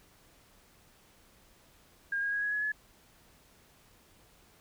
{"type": "tone with pitch steps", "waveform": "sine", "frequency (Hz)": [1616, 1633.8, 1651.9, 1670.1, 1688.5, 1707.2], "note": ["G#6", "G#6", "G#6", "G#6", "G#6", "G#6"], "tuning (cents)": [-48, -29, -10, 9, 28, 47], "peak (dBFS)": -29, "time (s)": [2.12, 2.72], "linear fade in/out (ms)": 5, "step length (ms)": 100, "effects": ["pink hiss -62 dBFS RMS until 4.6 s"]}